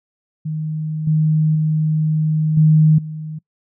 sine tone with level steps, 155.56 Hz, D#3, in tune, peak -20 / -12 / -14 / -8 / -25 dBFS, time 0.45-3.39 s, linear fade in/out 10 ms, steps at 1.07 / 1.55 / 2.57 / 2.98 s, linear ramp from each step 5 ms, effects noise-tail reverb RT60 0.1 s tail -24 dB re dry

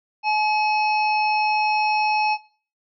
harmonic tone with a mistuned harmonic, 852 Hz, G#5, 44 cents sharp, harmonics 1 / 3 / 5 / 6, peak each -19 / -24 / -34 / -35 dBFS, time 0.23-2.38 s, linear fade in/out 50 ms, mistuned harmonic 6, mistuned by +95 cents, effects noise-tail reverb RT60 0.4 s tail -18 dB re dry

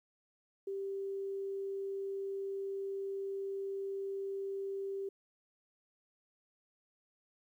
sine tone, 392 Hz, G4, in tune, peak -36 dBFS, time 0.67-5.09 s, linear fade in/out 5 ms, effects 12-bit

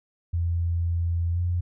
sine tone with pitch glide, 85.1 to 87.9 Hz, F2 to F2, -44 to +12 cents, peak -22 dBFS, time 0.33-1.61 s, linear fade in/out 10 ms, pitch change +56 cents, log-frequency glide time 1.32-1.39 s, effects none

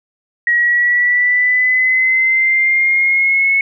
sine exponential sweep, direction up, 1900 to 2200 Hz, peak -10 dBFS, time 0.47-3.61 s, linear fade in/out 2 ms, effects none

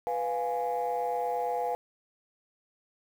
sine chord, F diminished, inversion second, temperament equal with one note detuned, 493.9 / 702.1 / 830.6 Hz, Cb5 / F5 / Ab5, 0 / +9 / 0 cents, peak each -31 dBFS, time 0.07-1.75 s, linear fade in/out 0 ms, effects tanh soft clip ceiling -22 dBFS + 9-bit

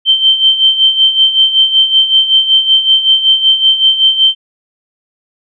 sine tone with tremolo, 3116 Hz, G7, 11 cents flat, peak -3 dBFS, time 0.05-4.35 s, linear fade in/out 50 ms, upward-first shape sine, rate 5.3 Hz, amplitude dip 70%, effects none

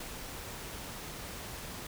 pink noise with ADSR envelope, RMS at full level -41 dBFS, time 0-1.87 s, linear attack 5 ms, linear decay 43 ms, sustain -2 dB, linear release 4 ms, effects none

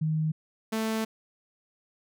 sine / sawtooth tone pair in turn, 156.6 / 221.1 Hz, D#3 / A3, +11 / +9 cents, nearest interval tritone, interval 598 cents, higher second, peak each -24 / -23 dBFS, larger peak second, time 0.01-0.32 / 0.72-1.05 s, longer second, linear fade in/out 10 ms, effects none

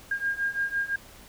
sine beating tone pair, 1612 / 1617.9 Hz, G6 / G#6, +48 / -46 cents, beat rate 5.9 Hz, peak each -30 / -28 dBFS, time 0.11-0.96 s, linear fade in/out 5 ms, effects pink hiss -50 dBFS RMS until 1.28 s

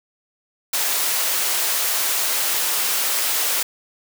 white high-pass noise, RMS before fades -21 dBFS, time 0.73-3.63 s, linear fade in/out 5 ms, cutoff 480 Hz, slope 12 dB/octave, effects none

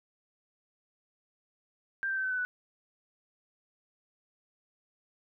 sine tone with pitch steps, 1583 / 1563 / 1543.3 / 1523.8 / 1504.5 / 1485.5 Hz, G6 / G6 / G6 / G6 / F#6 / F#6, +17 / -6 / -27 / -49 / +28 / +6 cents, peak -29 dBFS, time 2.03-2.45 s, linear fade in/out 0 ms, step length 70 ms, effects none

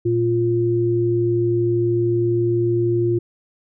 sine tone pair together, 116.53 / 349.2 Hz, A#2 / F4, 0 / 0 cents, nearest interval octave + perfect fifth, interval 1900 cents, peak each -21 / -17 dBFS, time 0.05-3.19 s, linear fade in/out 10 ms, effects none

